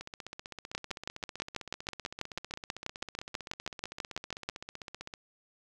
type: two click trains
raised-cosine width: 0.2 ms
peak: -16 / -24 dBFS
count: 24 / 81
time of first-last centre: 0.75-4.49 / 0.01-5.138 s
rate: 6.15 / 15.6 Hz
effects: none